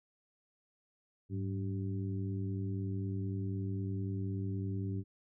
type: harmonic tone with a mistuned harmonic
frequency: 96.1 Hz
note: G2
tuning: 34 cents flat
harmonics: 1 / 2 / 3 / 4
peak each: -35 / -41 / -43 / -47 dBFS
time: 1.29-5.04 s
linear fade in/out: 50 ms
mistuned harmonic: 1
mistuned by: +95 cents
effects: none